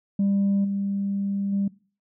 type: tone with level steps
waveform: sine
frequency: 198.6 Hz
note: G3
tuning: 23 cents sharp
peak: -17 / -23 / -20 dBFS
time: 0.19-1.68 s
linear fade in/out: 5 ms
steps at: 0.64 / 1.52 s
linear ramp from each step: 10 ms
effects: noise-tail reverb RT60 0.4 s tail -22 dB re dry + tanh soft clip ceiling -17 dBFS